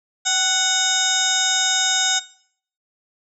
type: harmonic tone with a mistuned harmonic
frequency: 740 Hz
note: F#5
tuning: in tune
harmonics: 1 / 2 / 3 / 4 / 5 / 7 / 8 / 9 / 10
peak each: -28 / -25 / -32 / -31 / -22 / -28 / -32 / -24 / -23 dBFS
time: 0.25-2.2 s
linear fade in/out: 20 ms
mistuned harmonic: 1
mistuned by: +53 cents
effects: noise-tail reverb RT60 0.6 s tail -20 dB re dry